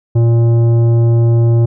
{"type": "tone with tanh clipping", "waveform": "triangle", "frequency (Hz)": 116.54, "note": "A#2", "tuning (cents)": 0, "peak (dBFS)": -9, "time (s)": [0.15, 1.66], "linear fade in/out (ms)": 10, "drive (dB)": 15, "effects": []}